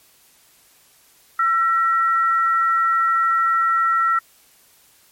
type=tone pair together; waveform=sine; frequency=1343.5 / 1900 Hz; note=E6 / A#6; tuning=+33 / +33 cents; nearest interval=tritone; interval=600 cents; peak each=-15 / -25 dBFS; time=1.39-4.19 s; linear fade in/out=5 ms; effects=white hiss -54 dBFS RMS until 5.11 s + MP3 64 kbps